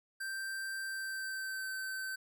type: tone with pitch glide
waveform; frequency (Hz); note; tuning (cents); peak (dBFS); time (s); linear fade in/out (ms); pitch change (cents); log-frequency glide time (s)
square; 1568 to 1541.1; G6 to G6; 0 to -30; -38; 0.2-2.16; 10; -30; 0.82-1.7
effects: none